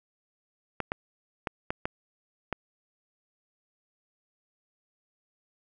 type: clicks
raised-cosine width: 0.5 ms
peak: -14 dBFS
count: 6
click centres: 0.803 / 0.919 / 1.472 / 1.705 / 1.855 / 2.527 s
effects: none